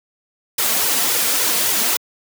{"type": "noise with flanger", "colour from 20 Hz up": "white", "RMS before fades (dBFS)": -18, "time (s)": [0.58, 1.97], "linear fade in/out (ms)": 5, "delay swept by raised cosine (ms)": [2, 4.5], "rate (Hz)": 3.6, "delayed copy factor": 0.65, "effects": ["high-pass 150 Hz 12 dB/octave"]}